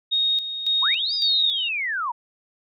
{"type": "tone with tremolo", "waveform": "sine", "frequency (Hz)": 3729, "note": "A#7", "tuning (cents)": 0, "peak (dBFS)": -18, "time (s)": [0.11, 1.69], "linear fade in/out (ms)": 20, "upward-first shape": "square", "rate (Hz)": 1.8, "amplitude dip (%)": 65}
{"type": "linear two-way sweep", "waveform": "sine", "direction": "up then down", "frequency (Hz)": [893, 5010, 893], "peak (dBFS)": -23, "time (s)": [0.82, 2.12], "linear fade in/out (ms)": 10, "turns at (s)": 1.14}
{"effects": []}